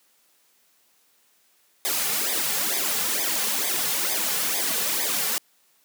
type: noise with flanger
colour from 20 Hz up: white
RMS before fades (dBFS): -25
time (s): 1.85-5.38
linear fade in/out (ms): 0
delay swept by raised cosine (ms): 0.7 to 3.2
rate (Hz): 2.2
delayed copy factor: -0.9
effects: white hiss -63 dBFS RMS until 5.84 s + high-pass 200 Hz 12 dB/octave